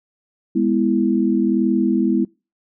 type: chord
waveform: sine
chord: E major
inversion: first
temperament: just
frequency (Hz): 206 / 247.2 / 329.6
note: G#3 / B3 / E4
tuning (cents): -14 / +2 / 0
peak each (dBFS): -19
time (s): 0.55-2.25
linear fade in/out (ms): 10
effects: noise-tail reverb RT60 0.3 s tail -25 dB re dry